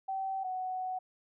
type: tone pair in turn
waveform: sine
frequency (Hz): 770 / 743.4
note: G5 / F#5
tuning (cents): -31 / +8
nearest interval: minor second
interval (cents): 61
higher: first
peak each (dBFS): -32 / -33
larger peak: first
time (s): 0.08-0.44 / 0.44-0.99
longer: second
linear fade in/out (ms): 10
effects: none